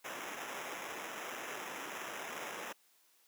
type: noise with sample-and-hold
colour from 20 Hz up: violet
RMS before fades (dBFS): -43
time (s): 0.04-2.73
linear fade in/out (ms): 10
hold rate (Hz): 4410
effects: white hiss -69 dBFS RMS until 3.27 s + high-pass 300 Hz 12 dB/octave